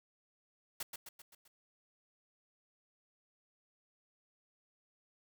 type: noise with echo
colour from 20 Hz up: white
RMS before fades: -40 dBFS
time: 0.8-0.83 s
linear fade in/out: 5 ms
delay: 130 ms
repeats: 5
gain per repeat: -5 dB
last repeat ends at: 1.48 s
effects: none